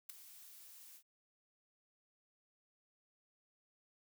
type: noise with ADSR envelope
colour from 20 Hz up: blue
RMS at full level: -42 dBFS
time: 0.09-1.03 s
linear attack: 8 ms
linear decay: 6 ms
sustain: -15 dB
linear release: 75 ms
effects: none